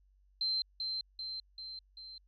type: tone with echo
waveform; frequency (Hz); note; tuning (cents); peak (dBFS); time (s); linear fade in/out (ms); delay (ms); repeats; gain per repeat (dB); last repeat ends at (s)
sine; 4116; C8; -29; -30; 0.41-0.62; 2; 390; 4; -4; 2.18
effects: added 48 Hz sine -64 dBFS peak until 2.27 s